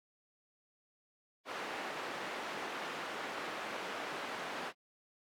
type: low-pass noise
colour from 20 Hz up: white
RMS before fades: -41 dBFS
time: 1.45-4.73 s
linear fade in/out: 50 ms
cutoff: 1700 Hz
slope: 12 dB/octave
effects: high-pass 300 Hz 12 dB/octave + AAC 64 kbps